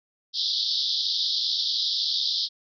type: band-pass noise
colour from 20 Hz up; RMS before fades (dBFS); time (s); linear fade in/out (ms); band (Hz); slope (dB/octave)
pink; -26; 0.33-2.49; 50; 3400 to 5200; 96
effects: none